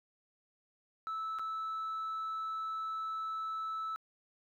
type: tone with dropouts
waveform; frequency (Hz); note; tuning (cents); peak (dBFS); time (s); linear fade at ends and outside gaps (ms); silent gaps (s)
sine; 1310; E6; -11; -33; 1.07-3.96; 0; 1.387-1.394
effects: tanh soft clip ceiling -34 dBFS + 12-bit